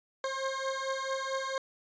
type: beating tone pair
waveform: 20% pulse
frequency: 532 / 536.5 Hz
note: C5 / C5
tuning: +29 / +43 cents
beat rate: 4.5 Hz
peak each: -30 dBFS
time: 0.24-1.58 s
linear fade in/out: 2 ms
effects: resampled to 16000 Hz